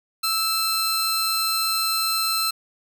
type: tone pair together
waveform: sawtooth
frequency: 1318.5 / 4151 Hz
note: E6 / C8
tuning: 0 / -15 cents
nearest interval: octave + minor sixth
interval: 1985 cents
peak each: -21 / -20 dBFS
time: 0.23-2.51 s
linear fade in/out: 10 ms
effects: none